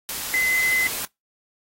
sine tone in noise, 2038 Hz, C7, 46 cents flat, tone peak -18 dBFS, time 0.34-0.87 s, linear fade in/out 0 ms, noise white, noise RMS -29 dBFS, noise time 0.09-1.05 s, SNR +8 dB, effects noise-tail reverb RT60 0.2 s tail -26 dB re dry + AAC 48 kbps

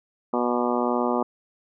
harmonic tone with a mistuned harmonic, 122 Hz, B2, 21 cents flat, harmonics 2 / 3 / 4 / 5 / 6 / 7 / 8 / 9 / 10, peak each -26 / -28 / -29 / -30 / -31 / -31 / -32 / -33 / -33 dBFS, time 0.33-1.23 s, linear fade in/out 5 ms, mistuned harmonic 10, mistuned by -23 cents, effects none

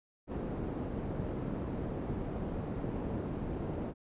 white low-pass noise, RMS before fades -37 dBFS, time 0.27-3.94 s, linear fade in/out 50 ms, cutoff 330 Hz, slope 12 dB/octave, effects resampled to 8000 Hz

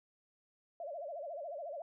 sine tone with vibrato, 622.3 Hz, D#5, in tune, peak -40 dBFS, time 0.8-1.82 s, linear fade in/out 2 ms, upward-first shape sine, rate 14 Hz, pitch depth 200 cents each way, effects none

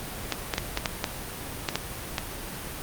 clicks, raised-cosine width 0.2 ms, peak -7 dBFS, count 9, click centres 0.323 / 0.538 / 0.581 / 0.774 / 0.858 / 1.042 / 1.688 / 1.756 / 2.182 s, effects pink hiss -36 dBFS RMS until 2.82 s + Opus 32 kbps

